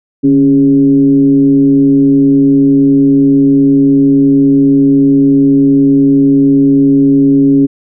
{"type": "tone with frequency modulation", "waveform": "sine", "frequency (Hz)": 277.2, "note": "C#4", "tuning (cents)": 0, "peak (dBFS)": -4, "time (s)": [0.23, 7.67], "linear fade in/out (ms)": 20, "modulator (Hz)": 131, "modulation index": 0.48, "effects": []}